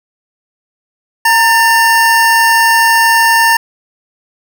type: tone pair together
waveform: square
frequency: 923.9 / 1787 Hz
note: A#5 / A6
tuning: -16 / +26 cents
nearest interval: major seventh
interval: 1142 cents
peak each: -10 dBFS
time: 1.25-3.57 s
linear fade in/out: 5 ms
effects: none